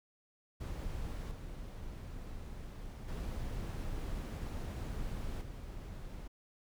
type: noise with level steps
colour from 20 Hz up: brown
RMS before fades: -40 / -45 / -39 / -45 dBFS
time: 0.6-6.28 s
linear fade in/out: 10 ms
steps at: 1.31 / 3.08 / 5.41 s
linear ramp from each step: 5 ms
effects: none